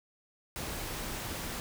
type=noise; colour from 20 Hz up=pink; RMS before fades=-38 dBFS; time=0.56-1.6 s; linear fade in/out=0 ms; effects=none